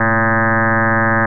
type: tone with frequency modulation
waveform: sine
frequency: 910 Hz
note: A#5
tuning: 42 cents flat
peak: -11 dBFS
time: 0-1.26 s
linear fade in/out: 5 ms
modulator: 115 Hz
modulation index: 7.9
effects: none